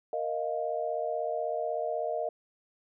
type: chord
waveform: sine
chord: Bb suspended fourth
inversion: none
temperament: equal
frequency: 466.2 / 622.3 / 698.5 Hz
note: Bb4 / Eb5 / F5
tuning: 0 / 0 / 0 cents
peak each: -35 / -32 / -34 dBFS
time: 0.13-2.29 s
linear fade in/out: 2 ms
effects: none